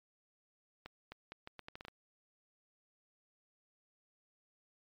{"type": "accelerating click train", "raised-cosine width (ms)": 0.3, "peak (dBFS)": -30, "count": 10, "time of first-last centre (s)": [0.86, 1.883], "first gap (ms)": 260, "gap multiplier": 0.77, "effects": ["MP3 96 kbps"]}